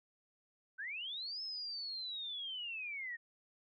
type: linear two-way sweep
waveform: sine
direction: up then down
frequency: 1480 to 5250 to 1828 Hz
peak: -40 dBFS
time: 0.78-3.17 s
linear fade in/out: 20 ms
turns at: 1.42 s
effects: none